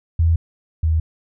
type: tone pair in turn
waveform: sine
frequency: 82.6 / 79.79 Hz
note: E2 / D#2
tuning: +4 / +44 cents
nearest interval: minor second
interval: 60 cents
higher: first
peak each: -12 / -14 dBFS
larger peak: first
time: 0.19-0.36 / 0.83-1 s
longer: neither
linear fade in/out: 5 ms
effects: none

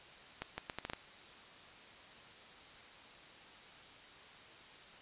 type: accelerating click train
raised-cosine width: 0.3 ms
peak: -23 dBFS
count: 7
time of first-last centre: 0.42-0.934 s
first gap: 160 ms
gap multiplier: 0.74
effects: white hiss -55 dBFS RMS until 5.01 s + resampled to 8000 Hz

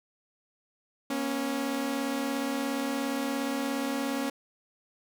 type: tone pair together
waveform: sawtooth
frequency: 238.8 / 275.9 Hz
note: A#3 / C#4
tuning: +42 / -8 cents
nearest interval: minor third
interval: 250 cents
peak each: -30 / -26 dBFS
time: 1.1-4.3 s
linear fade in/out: 5 ms
effects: none

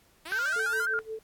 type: linear sweep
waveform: 5% pulse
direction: up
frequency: 302.6 to 1066 Hz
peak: -27 dBFS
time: 0.25-0.86 s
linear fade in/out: 10 ms
type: tone with vibrato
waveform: sine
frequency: 1479 Hz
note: F#6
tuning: 1 cent flat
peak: -26 dBFS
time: 0.32-0.99 s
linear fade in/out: 0 ms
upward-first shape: square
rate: 7.3 Hz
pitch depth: 81 cents each way
type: tone with tremolo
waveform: sine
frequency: 440.5 Hz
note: A4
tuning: 2 cents sharp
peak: -32 dBFS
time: 0.56-1.19 s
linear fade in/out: 2 ms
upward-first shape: sine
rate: 5.7 Hz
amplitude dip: 90%
effects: pink hiss -63 dBFS RMS until 1.23 s + AAC 64 kbps

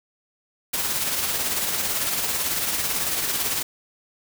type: noise with tremolo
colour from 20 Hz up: white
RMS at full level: -23 dBFS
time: 0.73-3.63 s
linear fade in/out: 10 ms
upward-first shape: triangle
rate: 18 Hz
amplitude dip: 45%
effects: none

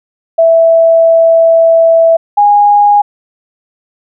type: tone pair in turn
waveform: sine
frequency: 659.3 / 822.4 Hz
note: E5 / G#5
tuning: 0 / -17 cents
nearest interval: major third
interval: 383 cents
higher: second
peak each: -3 dBFS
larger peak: neither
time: 0.38-2.17 / 2.37-3.02 s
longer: first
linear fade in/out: 10 ms
effects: none

